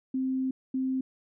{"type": "tone pair in turn", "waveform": "sine", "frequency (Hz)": [261.6, 261.6], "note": ["C4", "C4"], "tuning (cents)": [0, 0], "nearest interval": "unison", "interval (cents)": 0, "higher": "neither", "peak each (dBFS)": [-26, -26], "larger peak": "neither", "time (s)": [[0.14, 0.51], [0.74, 1.01]], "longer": "first", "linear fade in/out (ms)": 5, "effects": []}